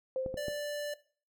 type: tone with exponential decay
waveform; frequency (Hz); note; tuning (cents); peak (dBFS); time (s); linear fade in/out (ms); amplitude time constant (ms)
sine; 522; C5; -4; -29; 0.16-0.81; 1; 140
type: clicks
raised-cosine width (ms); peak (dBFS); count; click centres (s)
2; -25; 3; 0.262 / 0.342 / 0.483
type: tone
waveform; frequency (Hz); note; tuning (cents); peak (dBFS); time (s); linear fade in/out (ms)
square; 587.3; D5; 0; -35; 0.37-0.94; 5
effects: noise-tail reverb RT60 0.4 s tail -17 dB re dry